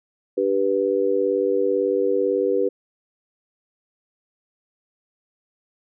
sine chord, G major, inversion second, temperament just, 294 / 392 / 490 Hz, D4 / G4 / B4, +2 / 0 / -14 cents, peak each -27 / -21 / -21 dBFS, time 0.37-2.69 s, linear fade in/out 10 ms, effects none

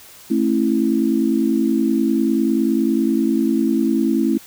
sine chord, A major, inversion none, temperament equal with one note detuned, 220 / 270.1 / 329.6 Hz, A3 / C#4 / E4, 0 / -45 / 0 cents, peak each -19 dBFS, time 0.3-4.38 s, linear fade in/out 10 ms, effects white hiss -43 dBFS RMS until 4.46 s

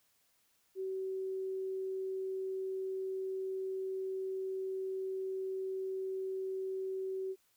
sine tone, 380.3 Hz, F#4, 48 cents sharp, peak -35 dBFS, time 0.75-7.36 s, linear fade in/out 50 ms, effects white hiss -73 dBFS RMS until 7.56 s

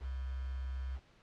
sine tone with quantisation, 65.41 Hz, C2, in tune, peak -36 dBFS, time 0-1 s, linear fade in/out 50 ms, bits 9, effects pink hiss -65 dBFS RMS until 1.22 s + low-pass 4000 Hz 12 dB/octave

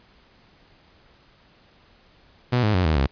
sawtooth tone with pitch steps, 123.47 / 106.25 / 91.44 / 78.69 / 67.71 Hz, B2 / G#2 / F#2 / D#2 / C#2, 0 / +40 / -20 / +20 / -40 cents, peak -14 dBFS, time 2.52-3.07 s, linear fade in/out 10 ms, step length 110 ms, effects pink hiss -56 dBFS RMS until 3.11 s + resampled to 11025 Hz

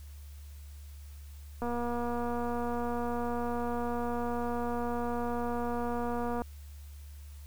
click train, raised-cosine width 1 ms, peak -22 dBFS, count 1148, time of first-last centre 1.62-6.419 s, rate 239 Hz, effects added 72 Hz sine -44 dBFS peak until 7.46 s + white hiss -60 dBFS RMS until 7.46 s

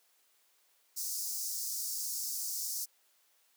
pink high-pass noise, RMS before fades -37 dBFS, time 0.96-2.86 s, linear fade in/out 20 ms, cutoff 5000 Hz, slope 48 dB/octave, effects white hiss -70 dBFS RMS until 3.56 s + high-pass 400 Hz 12 dB/octave

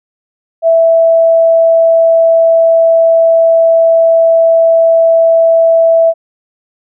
sine tone, 659.3 Hz, E5, in tune, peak -4 dBFS, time 0.62-6.14 s, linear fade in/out 50 ms, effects none

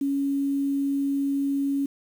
sine tone with quantisation, 278.4 Hz, C#4, 8 cents sharp, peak -22 dBFS, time 0.01-1.86 s, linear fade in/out 5 ms, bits 8, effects none

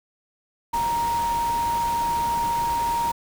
sine tone in noise, 936 Hz, A#5, 7 cents sharp, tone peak -21 dBFS, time 0.73-3.12 s, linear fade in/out 10 ms, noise pink, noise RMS -34 dBFS, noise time 0.73-3.12 s, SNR +10 dB, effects none

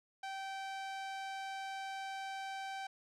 sawtooth tone with low-pass filter, 776 Hz, G5, 18 cents flat, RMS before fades -43 dBFS, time 0.23-2.87 s, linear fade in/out 5 ms, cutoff 6200 Hz, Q 0.57, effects none

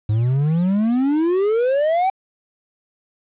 triangle exponential sweep, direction up, 103.83 to 784 Hz, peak -13 dBFS, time 0.09-2.1 s, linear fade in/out 5 ms, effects resampled to 8000 Hz + 8-bit

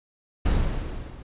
brown noise with level ramp, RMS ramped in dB -20 to -40 dBFS, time 0.45-1.23 s, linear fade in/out 10 ms, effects resampled to 8000 Hz

